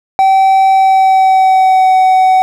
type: tone with pitch glide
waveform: triangle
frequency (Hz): 770 to 751.5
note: G5 to F#5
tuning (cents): -31 to +27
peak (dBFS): -3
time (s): 0.19-2.42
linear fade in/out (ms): 0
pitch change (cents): -42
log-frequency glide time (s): 0.71-1.95
effects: none